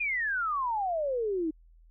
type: exponential sweep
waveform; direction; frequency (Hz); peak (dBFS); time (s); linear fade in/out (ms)
sine; down; 2489 to 305.3; -27; 0-1.51; 10
effects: added 41 Hz sine -54 dBFS peak until 1.9 s